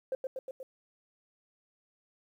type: tone with echo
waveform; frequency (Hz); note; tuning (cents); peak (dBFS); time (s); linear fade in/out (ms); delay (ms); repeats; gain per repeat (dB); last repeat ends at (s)
sine; 523.3; C5; 0; -28; 0.12-0.15; 2; 120; 4; -3; 0.63
effects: tanh soft clip ceiling -26 dBFS + 11-bit